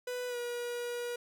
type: tone with pitch glide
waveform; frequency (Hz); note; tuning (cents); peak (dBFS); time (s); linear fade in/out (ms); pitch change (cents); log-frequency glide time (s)
45% pulse; 495.6 to 481.5; B4 to B4; +6 to -44; -35; 0.07-1.16; 5; -50; 0.28-0.37
effects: none